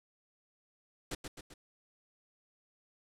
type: noise with echo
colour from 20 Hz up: pink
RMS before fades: -38 dBFS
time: 1.11-1.15 s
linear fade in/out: 5 ms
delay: 130 ms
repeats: 3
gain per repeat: -5 dB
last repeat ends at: 1.54 s
effects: low-pass 10000 Hz 12 dB/octave